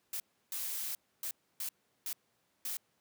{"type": "noise bursts at uneven times", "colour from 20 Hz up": "blue", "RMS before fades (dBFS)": -38, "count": 6, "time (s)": [[0.13, 0.2], [0.52, 0.95], [1.23, 1.31], [1.6, 1.69], [2.06, 2.13], [2.65, 2.77]], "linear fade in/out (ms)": 2, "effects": ["pink hiss -75 dBFS RMS until 3 s", "high-pass 150 Hz 12 dB/octave"]}